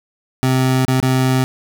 25% pulse tone with dropouts, 130 Hz, C3, 11 cents flat, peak -9 dBFS, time 0.43-1.44 s, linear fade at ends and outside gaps 0 ms, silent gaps 0.851-0.88 / 1.001-1.027 s, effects none

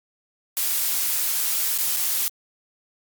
blue noise with dropouts, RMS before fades -23 dBFS, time 0.57-2.28 s, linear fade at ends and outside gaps 0 ms, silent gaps 1.778-1.786 / 1.964-1.969 s, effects Opus 48 kbps

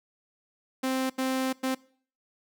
sawtooth tone bursts at uneven times, 261.6 Hz, C4, in tune, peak -22 dBFS, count 3, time 0.83-1.1 / 1.18-1.53 / 1.63-1.75 s, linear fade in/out 10 ms, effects noise-tail reverb RT60 0.5 s tail -22 dB re dry

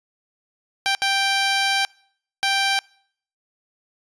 10% pulse tone bursts at uneven times, 785 Hz, G5, 2 cents sharp, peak -10 dBFS, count 3, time 0.86-0.95 / 1.02-1.85 / 2.43-2.79 s, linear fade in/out 0 ms, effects noise-tail reverb RT60 0.6 s tail -26 dB re dry + resampled to 22050 Hz

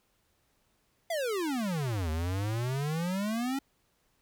square exponential two-way sweep, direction down then up, 698.5 to 76.8 to 278.4 Hz, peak -30 dBFS, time 1.1-3.59 s, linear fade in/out 5 ms, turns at 2.1 s, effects pink hiss -72 dBFS RMS until 4.21 s

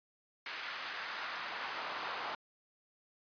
brown noise with high-pass filter sweep, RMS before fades -41 dBFS, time 0.46-2.35 s, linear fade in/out 2 ms, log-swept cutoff 1700 to 930 Hz, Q 1.3, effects resampled to 11025 Hz

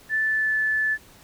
sine tone with pitch glide, 1756 to 1740.9 Hz, A6 to A6, -4 to -19 cents, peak -20 dBFS, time 0.09-0.98 s, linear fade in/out 50 ms, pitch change -15 cents, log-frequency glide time 0.23-0.56 s, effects pink hiss -51 dBFS RMS until 1.23 s

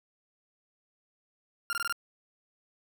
40% pulse tone bursts, 1396.9 Hz, F6, in tune, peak -28 dBFS, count 5, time 1.7-1.925 s, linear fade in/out 0 ms, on 29 ms, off 20 ms, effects none

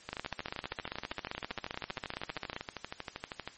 two click trains, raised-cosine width 0.3 ms, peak -21 / -19 dBFS, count 44 / 38, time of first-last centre 0.09-3.476 / 0.13-2.564 s, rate 12.7 / 15.2 Hz, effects white hiss -55 dBFS RMS until 3.57 s + MP3 32 kbps

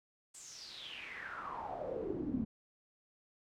brown noise with band-pass filter sweep, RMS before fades -42 dBFS, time 0.34-2.45 s, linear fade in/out 10 ms, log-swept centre 8100 to 210 Hz, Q 7.2, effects none

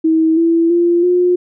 sine tone with pitch steps, 321 / 332.7 / 344.8 / 357.4 Hz, E4 / E4 / F4 / F4, -46 / +16 / -22 / +40 cents, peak -9 dBFS, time 0.04-1.36 s, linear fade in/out 10 ms, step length 330 ms, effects none

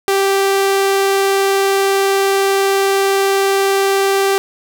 sawtooth tone with vibrato, 391.7 Hz, G4, 1 cent flat, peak -8 dBFS, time 0.08-4.38 s, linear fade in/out 0 ms, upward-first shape triangle, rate 20 Hz, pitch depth 13 cents each way, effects none

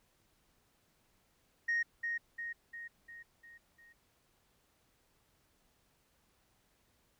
sine tone with echo, 1864.7 Hz, A#6, in tune, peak -28 dBFS, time 1.68-1.83 s, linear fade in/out 10 ms, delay 350 ms, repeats 6, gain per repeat -5 dB, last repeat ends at 3.93 s, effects tanh soft clip ceiling -27 dBFS + pink hiss -73 dBFS RMS until 7.19 s

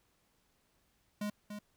square tone with echo, 207.7 Hz, G#3, in tune, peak -35 dBFS, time 1.21-1.3 s, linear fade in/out 5 ms, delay 290 ms, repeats 1, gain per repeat -7 dB, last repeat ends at 1.59 s, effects pink hiss -74 dBFS RMS until 1.76 s

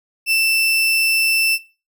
35% pulse tone, 2663 Hz, E7, 17 cents sharp, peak -12 dBFS, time 0.26-1.59 s, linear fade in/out 50 ms, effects noise-tail reverb RT60 0.3 s tail -18 dB re dry

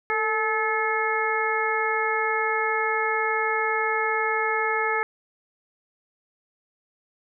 harmonic tone with a mistuned harmonic, 432.1 Hz, A4, 31 cents flat, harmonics 1 / 2 / 3 / 4 / 5, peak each -28 / -28 / -28 / -28 / -28 dBFS, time 0.1-5.03 s, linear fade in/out 0 ms, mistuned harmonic 1, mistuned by +53 cents, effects none

